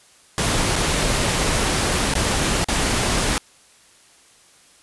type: noise with dropouts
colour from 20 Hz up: pink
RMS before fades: -20 dBFS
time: 0.38-3.38 s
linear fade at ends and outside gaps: 1 ms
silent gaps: 0.757-0.761 / 2.139-2.152 / 2.644-2.685 s
effects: white hiss -52 dBFS RMS until 4.82 s + resampled to 24000 Hz